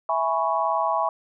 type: chord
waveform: sine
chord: C# minor seventh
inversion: first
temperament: equal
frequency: 659.3 / 830.6 / 987.8 / 1108.7 Hz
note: E5 / G#5 / B5 / C#6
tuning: 0 / 0 / 0 / 0 cents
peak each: -26 dBFS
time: 0.09-1.09 s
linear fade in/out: 2 ms
effects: none